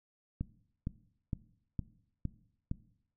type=click train; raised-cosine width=5 ms; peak=-22 dBFS; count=6; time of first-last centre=0.41-2.714 s; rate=2.17 Hz; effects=noise-tail reverb RT60 0.7 s tail -18 dB re dry